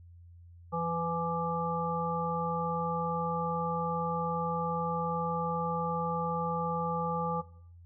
harmonic tone with a mistuned harmonic, 168.5 Hz, E3, 38 cents sharp, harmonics 1 / 3 / 5 / 7, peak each -35 / -35 / -35 / -35 dBFS, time 0.72-7.42 s, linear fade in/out 20 ms, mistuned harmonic 3, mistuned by -18 cents, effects noise-tail reverb RT60 0.6 s tail -18 dB re dry + added 86 Hz sine -50 dBFS peak until 7.85 s

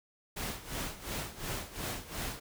pink noise with tremolo, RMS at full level -36 dBFS, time 0.36-2.4 s, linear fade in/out 10 ms, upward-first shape sine, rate 2.8 Hz, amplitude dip 80%, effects none

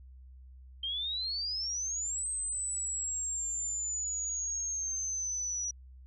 sine exponential two-way sweep, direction up then down, 3136 to 8290 to 5820 Hz, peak -32 dBFS, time 0.83-5.71 s, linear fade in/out 5 ms, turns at 2.28 s, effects added 64 Hz sine -49 dBFS peak until 6.06 s

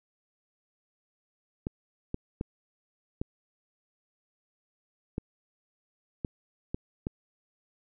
clicks, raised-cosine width 3 ms, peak -18 dBFS, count 8, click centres 1.669 / 2.144 / 2.411 / 3.215 / 5.181 / 6.248 / 6.745 / 7.069 s, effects none

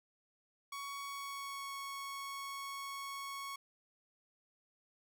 sawtooth tone with pitch glide, 1119 to 1106.1 Hz, C#6 to C#6, +16 to -4 cents, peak -38 dBFS, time 0.72-3.56 s, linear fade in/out 5 ms, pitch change -20 cents, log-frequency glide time 1.03-1.74 s, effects none

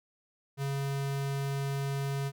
square tone, 138.59 Hz, C#3, in tune, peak -31 dBFS, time 0.57-2.32 s, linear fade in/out 50 ms, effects none

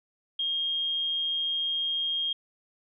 sine tone, 3233 Hz, G#7, 47 cents flat, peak -26 dBFS, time 0.39-2.33 s, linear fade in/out 5 ms, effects none

